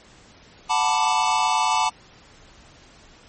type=chord; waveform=square; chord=B minor seventh; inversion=second; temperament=equal; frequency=740 / 880 / 987.8 / 1174.7 Hz; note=F#5 / A5 / B5 / D6; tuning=0 / 0 / 0 / 0 cents; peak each=-27 / -22 / -25 / -27 dBFS; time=0.69-1.9 s; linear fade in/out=20 ms; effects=pink hiss -50 dBFS RMS until 3.28 s + MP3 32 kbps